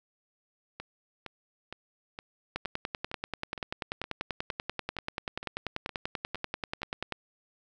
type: two click trains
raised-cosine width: 0.3 ms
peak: -23 / -16 dBFS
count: 14 / 48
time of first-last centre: 0.8-6.819 / 2.56-7.123 s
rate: 2.16 / 10.3 Hz
effects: none

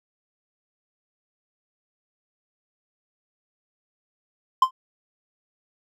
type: tone with exponential decay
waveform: triangle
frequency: 1041 Hz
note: C6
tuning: 9 cents flat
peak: -7 dBFS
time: 4.62-4.71 s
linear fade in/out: 5 ms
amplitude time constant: 18 ms
effects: none

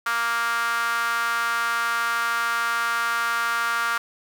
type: tone with high-pass filter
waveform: sawtooth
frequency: 233.1 Hz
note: A#3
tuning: in tune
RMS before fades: -24 dBFS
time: 0.06-3.98 s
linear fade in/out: 5 ms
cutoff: 1300 Hz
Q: 6
effects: none

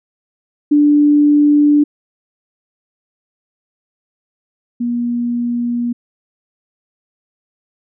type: tone pair in turn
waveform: sine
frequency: 293.7 / 239.4 Hz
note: D4 / A#3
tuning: 0 / +46 cents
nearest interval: major third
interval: 354 cents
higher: first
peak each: -7 / -15 dBFS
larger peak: first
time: 0.71-1.84 / 4.8-5.93 s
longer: neither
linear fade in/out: 10 ms
effects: none

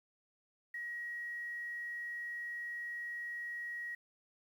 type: tone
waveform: sine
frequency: 1900 Hz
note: A#6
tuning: 33 cents sharp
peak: -39 dBFS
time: 0.74-3.95 s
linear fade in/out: 5 ms
effects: 11-bit

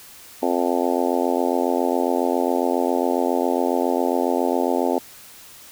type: harmonic tone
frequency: 87.31 Hz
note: F2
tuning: in tune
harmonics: 3 / 4 / 5 / 6 / 7 / 8 / 9 / 10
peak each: -24 / -25 / -26 / -27 / -27 / -28 / -29 / -29 dBFS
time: 0.42-4.99 s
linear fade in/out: 10 ms
effects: white hiss -44 dBFS RMS until 5.71 s

